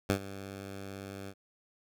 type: tone with ADSR envelope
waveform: 10% pulse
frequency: 98 Hz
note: G2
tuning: in tune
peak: -16 dBFS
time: 0.09-1.34 s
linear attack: 11 ms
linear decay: 84 ms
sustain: -17 dB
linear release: 53 ms
effects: none